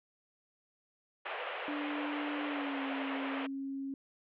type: band-pass noise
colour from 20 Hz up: pink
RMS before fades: -40 dBFS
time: 1.25-3.47 s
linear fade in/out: 10 ms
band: 440 to 3100 Hz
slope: 48 dB/octave
type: tone with pitch glide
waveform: sine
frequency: 293.7 to 272.5 Hz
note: D4 to C#4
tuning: 0 to -29 cents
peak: -36 dBFS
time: 1.68-3.94 s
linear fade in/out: 2 ms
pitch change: -129 cents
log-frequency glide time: 2.45-2.83 s
effects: none